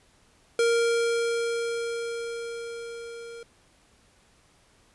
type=tone with level ramp; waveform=square; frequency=466.2 Hz; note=A#4; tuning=in tune; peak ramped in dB=-20 to -40 dBFS; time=0.59-3.43 s; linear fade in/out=2 ms; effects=pink hiss -61 dBFS RMS until 4.94 s + resampled to 24000 Hz